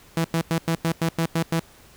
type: tone bursts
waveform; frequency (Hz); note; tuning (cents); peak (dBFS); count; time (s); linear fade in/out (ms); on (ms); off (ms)
sawtooth; 164.81; E3; 0; -16; 9; 0.17-1.597; 2; 75; 94
effects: pink hiss -51 dBFS RMS until 1.96 s